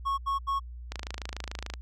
triangle tone bursts, 1100 Hz, C#6, 14 cents flat, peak -24 dBFS, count 3, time 0.05-0.598 s, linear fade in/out 20 ms, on 130 ms, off 79 ms
click train, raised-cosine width 0.2 ms, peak -18 dBFS, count 23, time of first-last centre 0.92-1.738 s, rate 26.9 Hz
effects added 60 Hz sine -39 dBFS peak until 1.81 s

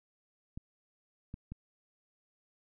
clicks, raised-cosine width 5 ms, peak -29 dBFS, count 3, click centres 0.575 / 1.341 / 1.52 s, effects none

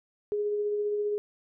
sine tone with tremolo, 415.3 Hz, G#4, in tune, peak -25 dBFS, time 0.32-1.18 s, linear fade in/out 0 ms, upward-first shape sine, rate 15 Hz, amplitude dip 25%, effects none

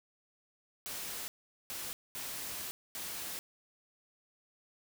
white noise bursts at uneven times, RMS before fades -41 dBFS, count 4, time 0.86-1.28 / 1.7-1.93 / 2.15-2.71 / 2.95-3.39 s, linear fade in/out 0 ms, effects none

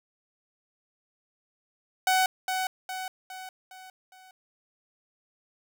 sawtooth tone with echo, 749 Hz, F#5, 21 cents sharp, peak -17 dBFS, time 2.07-2.26 s, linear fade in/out 2 ms, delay 410 ms, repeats 5, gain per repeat -6 dB, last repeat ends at 4.31 s, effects none

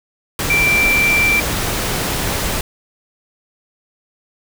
sine tone in noise, 2349 Hz, D7, in tune, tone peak -12 dBFS, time 0.5-1.4 s, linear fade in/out 2 ms, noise pink, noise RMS -20 dBFS, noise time 0.39-2.61 s, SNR +5 dB, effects none

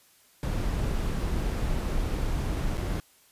brown noise with dropouts, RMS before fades -28 dBFS, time 0.43-3 s, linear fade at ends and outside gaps 0 ms, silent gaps 2.771-2.779 s, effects white hiss -60 dBFS RMS until 3.31 s + resampled to 32000 Hz

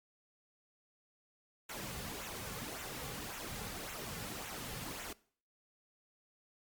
pink noise with flanger, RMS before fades -44 dBFS, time 1.69-5.13 s, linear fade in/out 5 ms, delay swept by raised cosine 0.2 to 3.2 ms, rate 1.8 Hz, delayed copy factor -0.6, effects noise-tail reverb RT60 0.5 s tail -21 dB re dry + Opus 48 kbps

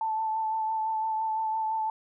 sine tone with vibrato, 880 Hz, A5, in tune, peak -26 dBFS, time 0.01-1.9 s, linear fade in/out 2 ms, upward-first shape sine, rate 5.9 Hz, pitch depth 19 cents each way, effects none

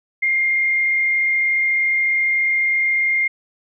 sine tone with frequency modulation, 2117 Hz, C7, 20 cents sharp, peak -15 dBFS, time 0.22-3.28 s, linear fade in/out 10 ms, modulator 36.7 Hz, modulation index 0.48, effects none

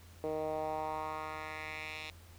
10% pulse tone with band-pass filter sweep, 155.56 Hz, D#3, in tune, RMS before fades -39 dBFS, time 0.24-2.1 s, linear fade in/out 0 ms, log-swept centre 470 to 3100 Hz, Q 2.3, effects added 85 Hz sine -54 dBFS peak until 2.38 s + pink hiss -60 dBFS RMS until 2.38 s

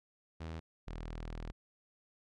sawtooth tone pair in turn, 80.9 / 40.45 Hz, E2 / E1, -32 / -32 cents, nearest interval octave, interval 1200 cents, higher first, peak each -37 / -37 dBFS, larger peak neither, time 0.4-0.6 / 0.87-1.52 s, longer second, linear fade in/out 10 ms, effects low-pass 5000 Hz 12 dB/octave

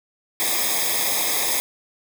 white noise with comb filter, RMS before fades -22 dBFS, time 0.4-1.6 s, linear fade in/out 0 ms, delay 0.69 ms, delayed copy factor -1, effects none

